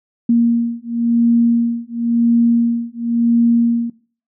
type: beating tone pair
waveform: sine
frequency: 233.8 / 234.75 Hz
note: A#3 / A#3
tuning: +5 / +12 cents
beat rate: 0.95 Hz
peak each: -15 dBFS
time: 0.29-3.9 s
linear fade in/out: 5 ms
effects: noise-tail reverb RT60 0.4 s tail -19 dB re dry